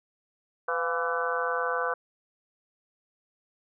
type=harmonic tone with a mistuned harmonic; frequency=167.1 Hz; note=E3; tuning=24 cents sharp; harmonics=3 / 4 / 5 / 6 / 7 / 8 / 9; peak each=-31 / -35 / -40 / -35 / -32 / -36 / -32 dBFS; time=0.68-1.94 s; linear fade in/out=5 ms; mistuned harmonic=4; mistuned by=+75 cents; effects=none